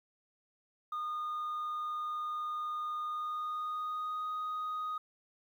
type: tone with pitch glide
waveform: sine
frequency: 1224 to 1246.1 Hz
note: D#6 to D#6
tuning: -29 to +2 cents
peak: -32 dBFS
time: 0.92-4.98 s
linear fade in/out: 5 ms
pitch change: +31 cents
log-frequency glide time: 3.03-4.28 s
effects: tanh soft clip ceiling -33 dBFS + 11-bit